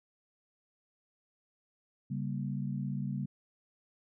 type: chord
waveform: sine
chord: G diminished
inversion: second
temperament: equal with one note detuned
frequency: 138.59 / 196 / 235.8 Hz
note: Db3 / G3 / Bb3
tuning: 0 / 0 / +20 cents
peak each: -35 / -37 / -40 dBFS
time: 2.1-3.26 s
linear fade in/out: 10 ms
effects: none